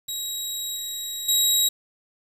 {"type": "tone with level steps", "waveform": "20% pulse", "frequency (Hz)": 3833, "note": "A#7", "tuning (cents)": 47, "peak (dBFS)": [-22, -24, -12], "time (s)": [0.08, 1.69], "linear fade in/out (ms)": 10, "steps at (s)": [0.76, 1.28], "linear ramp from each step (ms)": 10, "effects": ["7-bit"]}